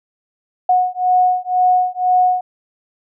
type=beating tone pair; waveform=sine; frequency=730 / 732 Hz; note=F#5 / F#5; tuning=-24 / -19 cents; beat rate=2 Hz; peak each=-15 dBFS; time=0.69-2.41 s; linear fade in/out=5 ms; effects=none